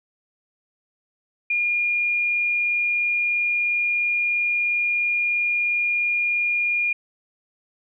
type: tone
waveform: sine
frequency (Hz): 2421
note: D#7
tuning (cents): -48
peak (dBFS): -19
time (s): 1.5-6.93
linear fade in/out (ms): 5
effects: none